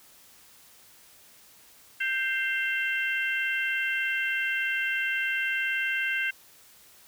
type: harmonic tone with a mistuned harmonic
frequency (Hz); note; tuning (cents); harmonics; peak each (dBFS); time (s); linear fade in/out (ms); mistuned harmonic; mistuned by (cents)
523.3; C5; 0; 3 / 4 / 5 / 6; -28 / -31 / -32 / -40; 2-6.31; 10; 5; +64
effects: white hiss -55 dBFS RMS until 7.07 s